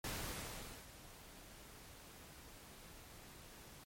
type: noise with ADSR envelope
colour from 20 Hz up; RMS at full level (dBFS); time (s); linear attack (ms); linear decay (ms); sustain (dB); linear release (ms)
pink; -42; 0.04-3.84; 3; 820; -15; 6
effects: MP3 64 kbps